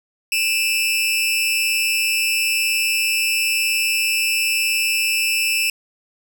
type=tone with amplitude modulation; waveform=sawtooth; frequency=2637 Hz; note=E7; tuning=in tune; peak=-10 dBFS; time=0.32-5.7 s; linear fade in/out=2 ms; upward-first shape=sine; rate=221 Hz; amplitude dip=85%; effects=none